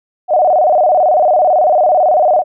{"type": "tone with vibrato", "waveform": "sine", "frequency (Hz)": 670, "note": "E5", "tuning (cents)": 28, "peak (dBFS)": -7, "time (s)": [0.28, 2.44], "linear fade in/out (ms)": 50, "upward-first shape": "square", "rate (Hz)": 18, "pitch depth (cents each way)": 160, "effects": []}